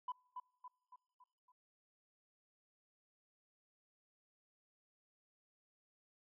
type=tone with echo; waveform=sine; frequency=998 Hz; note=B5; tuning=18 cents sharp; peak=-37 dBFS; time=0.08-0.12 s; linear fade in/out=5 ms; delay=280 ms; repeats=5; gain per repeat=-6 dB; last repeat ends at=1.52 s; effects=noise-tail reverb RT60 1.0 s tail -26 dB re dry + tanh soft clip ceiling -36 dBFS